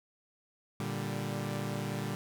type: chord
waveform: sawtooth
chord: G minor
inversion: first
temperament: equal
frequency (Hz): 116.54 / 146.83 / 196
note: Bb2 / D3 / G3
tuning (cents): 0 / 0 / 0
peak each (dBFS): -34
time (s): 0.8-2.15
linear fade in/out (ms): 0
effects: none